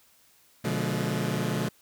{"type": "chord", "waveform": "sawtooth", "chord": "B diminished seventh", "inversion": "none", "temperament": "just", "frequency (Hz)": [123.47, 148.16, 177.8, 213.4], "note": ["B2", "D3", "F3", "Ab3"], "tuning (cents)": [0, 16, 31, 47], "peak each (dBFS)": -28, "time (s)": [0.64, 1.69], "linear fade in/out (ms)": 10, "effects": ["white hiss -61 dBFS RMS until 1.81 s"]}